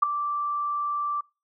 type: tone with ADSR envelope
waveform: sine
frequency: 1170 Hz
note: D6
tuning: 7 cents flat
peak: -11 dBFS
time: 0.02-1.21 s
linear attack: 12 ms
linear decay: 4 ms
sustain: -14 dB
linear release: 7 ms
effects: noise-tail reverb RT60 0.3 s tail -24 dB re dry